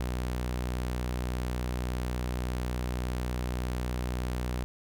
sawtooth tone, 61.74 Hz, B1, in tune, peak -26 dBFS, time 0-4.64 s, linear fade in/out 0 ms, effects none

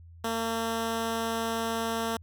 10% pulse tone, 227.3 Hz, A#3, 43 cents flat, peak -20 dBFS, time 0.24-2.17 s, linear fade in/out 5 ms, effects added 84 Hz sine -47 dBFS peak until 2.22 s

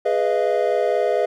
triangle chord, F half-diminished seventh, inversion first, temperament equal with one note detuned, 415.3 / 493.9 / 622.3 / 686.5 Hz, Ab4 / Cb5 / Eb5 / F5, 0 / 0 / 0 / -30 cents, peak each -21 / -20 / -20 / -22 dBFS, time 0.05-1.26 s, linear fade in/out 10 ms, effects none

